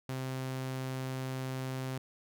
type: tone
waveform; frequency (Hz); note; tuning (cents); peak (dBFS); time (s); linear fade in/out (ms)
sawtooth; 130.81; C3; 0; -31; 0.09-1.98; 2
effects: none